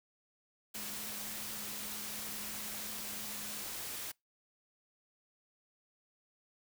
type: tone in noise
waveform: sine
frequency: 210 Hz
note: G#3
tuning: 19 cents sharp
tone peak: -53 dBFS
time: 0.75-3.64 s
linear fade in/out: 10 ms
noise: white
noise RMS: -42 dBFS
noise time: 0.74-4.12 s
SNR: -14 dB
effects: noise-tail reverb RT60 0.2 s tail -26 dB re dry